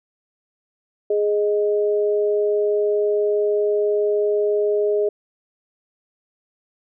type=tone pair together; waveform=sine; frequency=416.2 / 622.3 Hz; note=G#4 / D#5; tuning=+4 / 0 cents; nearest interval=perfect fifth; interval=696 cents; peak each=-17 / -24 dBFS; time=1.1-5.09 s; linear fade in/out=5 ms; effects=none